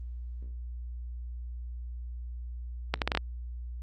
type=accelerating click train; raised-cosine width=0.3 ms; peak=-10 dBFS; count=6; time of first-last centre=2.94-3.173 s; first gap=78 ms; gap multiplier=0.74; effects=added 60 Hz sine -36 dBFS peak until 3.82 s + Opus 24 kbps